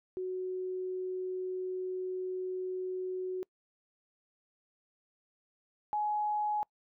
sine tone pair in turn, 370 / 840.8 Hz, F#4 / G#5, 0 / +21 cents, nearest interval octave + major second, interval 1421 cents, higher second, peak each -33 / -29 dBFS, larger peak second, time 0.17-3.43 / 5.93-6.63 s, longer first, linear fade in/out 0 ms, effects noise-tail reverb RT60 0.1 s tail -26 dB re dry

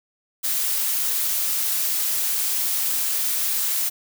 blue noise, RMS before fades -23 dBFS, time 0.43-3.9 s, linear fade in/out 20 ms, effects none

